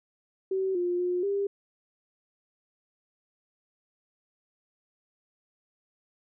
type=tone with pitch steps; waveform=sine; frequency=381.3 / 353.4 / 357.9 / 399.5 Hz; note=G4 / F4 / F4 / G4; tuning=-48 / +21 / +42 / +33 cents; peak=-25 dBFS; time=0.51-1.47 s; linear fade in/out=5 ms; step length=240 ms; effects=none